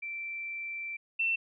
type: tone pair in turn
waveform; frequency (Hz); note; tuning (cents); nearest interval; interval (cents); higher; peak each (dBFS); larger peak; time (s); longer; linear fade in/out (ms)
sine; 2342 / 2690; D7 / E7; -5 / +34; major second; 239; second; -35 / -26; second; 0.02-0.97 / 1.19-1.36; first; 10
effects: none